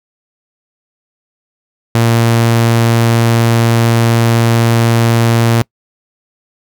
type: tone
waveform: sawtooth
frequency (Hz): 115.9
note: A#2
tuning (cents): -10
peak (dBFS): -4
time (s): 1.95-5.62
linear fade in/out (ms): 0
effects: noise-tail reverb RT60 0.1 s tail -26 dB re dry